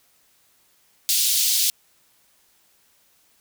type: high-pass noise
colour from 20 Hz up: pink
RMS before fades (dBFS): -20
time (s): 1.09-1.7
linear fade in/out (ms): 0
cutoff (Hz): 3600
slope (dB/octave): 24
effects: white hiss -61 dBFS RMS until 3.4 s